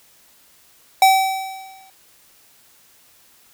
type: tone with exponential decay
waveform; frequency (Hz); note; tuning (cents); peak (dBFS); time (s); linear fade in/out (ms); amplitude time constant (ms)
square; 767; G5; -38; -8; 1.02-1.9; 2; 190
effects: white hiss -53 dBFS RMS until 3.53 s